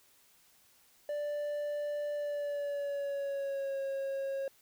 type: tone with pitch glide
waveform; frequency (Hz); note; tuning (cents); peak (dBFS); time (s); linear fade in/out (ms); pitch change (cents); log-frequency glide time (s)
triangle; 587.3 to 544.8; D5 to C#5; 0 to -30; -31; 1.09-4.48; 2; -130; 2.14-3.8
effects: white hiss -65 dBFS RMS until 4.61 s